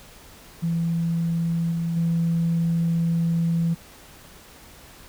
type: tone with level steps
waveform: sine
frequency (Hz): 167.2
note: E3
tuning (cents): +25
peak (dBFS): -20 / -22 / -18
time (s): 0.62-3.75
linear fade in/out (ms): 20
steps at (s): 1.71 / 1.96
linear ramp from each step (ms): 10
effects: tanh soft clip ceiling -15 dBFS + pink hiss -47 dBFS RMS until 5.08 s